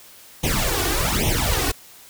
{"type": "noise with flanger", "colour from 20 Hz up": "pink", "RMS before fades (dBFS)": -21, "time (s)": [0.43, 1.72], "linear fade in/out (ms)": 10, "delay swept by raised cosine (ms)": [0.32, 2.72], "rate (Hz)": 1.2, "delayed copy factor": 1, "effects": ["white hiss -46 dBFS RMS until 2.09 s"]}